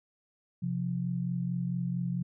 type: tone pair together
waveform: sine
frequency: 131.6 / 176.06 Hz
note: C3 / F3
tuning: +10 / +14 cents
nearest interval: perfect fourth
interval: 504 cents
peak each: -33 / -31 dBFS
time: 0.62-2.23 s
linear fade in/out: 10 ms
effects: none